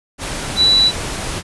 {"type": "tone in noise", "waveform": "sine", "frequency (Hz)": 3951, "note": "B7", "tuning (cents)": 0, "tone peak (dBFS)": -9, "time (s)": [0.56, 0.92], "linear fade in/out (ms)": 50, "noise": "pink", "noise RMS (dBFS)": -24, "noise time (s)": [0.18, 1.43], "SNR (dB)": 12, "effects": ["resampled to 24000 Hz"]}